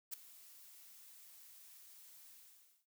blue noise with ADSR envelope, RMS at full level -40 dBFS, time 0.11-2.86 s, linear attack 25 ms, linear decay 6 ms, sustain -19 dB, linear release 550 ms, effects noise-tail reverb RT60 0.1 s tail -19 dB re dry

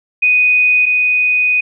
sine tone pair in turn, 2489 / 2489 Hz, D#7 / D#7, 0 / 0 cents, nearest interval unison, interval 0 cents, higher neither, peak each -8 / -10 dBFS, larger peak first, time 0.22-0.86 / 0.86-1.61 s, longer second, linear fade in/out 10 ms, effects none

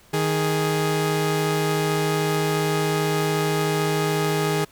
sawtooth tone pair together, 156.33 / 415.3 Hz, D#3 / G#4, +9 / 0 cents, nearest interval octave + perfect fourth, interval 1691 cents, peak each -19 / -19 dBFS, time 0.13-4.65 s, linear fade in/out 10 ms, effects pink hiss -53 dBFS RMS until 4.71 s

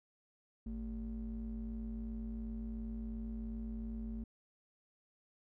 triangle ring-modulated tone, 85.2 Hz, F2, 42 cents flat, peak -34 dBFS, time 0.66-4.24 s, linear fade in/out 5 ms, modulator 139 Hz, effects none

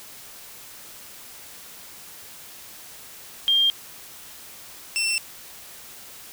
sine / 20% pulse tone pair in turn, 3200 / 2695 Hz, G7 / E7, +35 / +38 cents, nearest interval minor third, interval 297 cents, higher first, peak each -16 / -17 dBFS, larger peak first, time 3.48-3.7 / 4.96-5.18 s, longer neither, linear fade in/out 0 ms, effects white hiss -43 dBFS RMS until 6.32 s

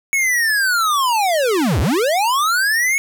square linear two-way sweep, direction down then up, 2226 to 57.8 to 2226 Hz, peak -15 dBFS, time 0.13-2.98 s, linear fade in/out 0 ms, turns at 1.8 s, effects none

